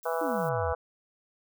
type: noise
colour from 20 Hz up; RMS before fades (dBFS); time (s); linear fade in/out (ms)
violet; -48; 0.03-0.49; 0
type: harmonic tone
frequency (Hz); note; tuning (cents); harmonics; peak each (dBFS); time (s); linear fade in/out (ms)
164.81; E3; 0; 3 / 4 / 5 / 6 / 7 / 8 / 9; -31 / -33 / -35 / -37 / -38 / -39 / -40; 0.05-0.75; 10
type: exponential sweep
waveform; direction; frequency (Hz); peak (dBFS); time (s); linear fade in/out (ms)
sine; down; 329.6 to 71.6; -32; 0.21-0.73; 5
effects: none